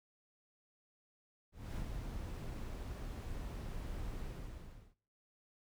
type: noise with ADSR envelope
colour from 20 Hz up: brown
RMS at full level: -40 dBFS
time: 1.52-4.95 s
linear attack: 240 ms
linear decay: 95 ms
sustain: -3 dB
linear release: 750 ms
effects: noise-tail reverb RT60 0.5 s tail -20 dB re dry